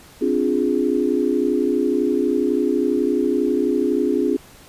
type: chord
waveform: sine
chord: D half-diminished seventh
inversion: third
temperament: equal with one note detuned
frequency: 261.6 / 293.7 / 351.7 / 415.3 Hz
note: C4 / D4 / F4 / Ab4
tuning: 0 / 0 / +12 / 0 cents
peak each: -22 dBFS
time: 0.21-4.37 s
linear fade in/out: 10 ms
effects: pink hiss -46 dBFS RMS until 4.68 s + resampled to 32000 Hz